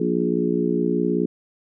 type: harmonic tone with a mistuned harmonic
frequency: 59.1 Hz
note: A#1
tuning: 24 cents sharp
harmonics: 3 / 4 / 5 / 6 / 7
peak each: -25 / -25 / -25 / -25 / -25 dBFS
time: 0-1.26 s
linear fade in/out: 5 ms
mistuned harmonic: 7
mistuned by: +24 cents
effects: none